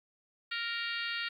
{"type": "harmonic tone with a mistuned harmonic", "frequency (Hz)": 466.2, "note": "A#4", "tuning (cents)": 0, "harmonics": [3, 4, 5, 6, 7, 8, 9, 10], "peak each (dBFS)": [-39, -39, -42, -40, -45, -43, -47, -47], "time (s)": [0.51, 1.29], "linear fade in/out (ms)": 10, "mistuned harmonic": 10, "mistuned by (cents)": -40, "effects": ["11-bit"]}